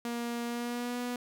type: tone with pitch glide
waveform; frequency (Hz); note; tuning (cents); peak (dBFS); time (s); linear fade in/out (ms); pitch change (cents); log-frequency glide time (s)
sawtooth; 236.7 to 244.6; A#3 to B3; +27 to -16; -29; 0.05-1.16; 2; +57; 0.45-0.99
effects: none